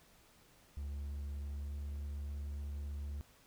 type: tone with pitch glide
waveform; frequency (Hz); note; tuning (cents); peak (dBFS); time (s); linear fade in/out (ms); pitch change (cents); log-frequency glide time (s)
triangle; 71.2 to 71.9; C#2 to D2; +47 to -36; -37; 0.77-3.21; 0; +17; 1.43-1.83
effects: pink hiss -65 dBFS RMS until 3.46 s